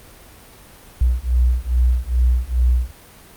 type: beating tone pair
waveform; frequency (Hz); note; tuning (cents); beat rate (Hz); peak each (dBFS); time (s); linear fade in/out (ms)
sine; 60.3 / 62.7; B1 / B1; -41 / +27; 2.4; -17; 1.01-2.91; 5
effects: pink hiss -44 dBFS RMS until 3.36 s + Opus 32 kbps